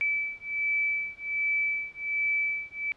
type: beating tone pair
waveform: sine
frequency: 2309 / 2310.3 Hz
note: D7 / D7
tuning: -30 / -29 cents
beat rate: 1.3 Hz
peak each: -29 dBFS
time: 0.01-2.92 s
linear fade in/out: 0 ms
effects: pink hiss -59 dBFS RMS until 2.96 s + low-pass 4000 Hz 12 dB/octave